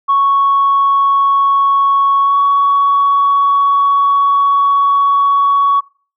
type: tone with pitch glide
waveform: sine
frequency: 1108.7 to 1120.9 Hz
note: C#6 to C#6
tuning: 0 to +19 cents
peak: -7 dBFS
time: 0.08-5.81 s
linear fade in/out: 20 ms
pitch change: +19 cents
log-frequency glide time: 2.22-2.37 s
effects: noise-tail reverb RT60 0.4 s tail -21 dB re dry + tanh soft clip ceiling -4 dBFS